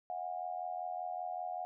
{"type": "tone with amplitude modulation", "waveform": "sine", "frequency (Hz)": 723, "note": "F#5", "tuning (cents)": -40, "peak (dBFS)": -33, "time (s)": [0.1, 1.65], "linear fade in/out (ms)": 0, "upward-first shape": "sine", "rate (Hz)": 85.2, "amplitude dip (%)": 85, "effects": []}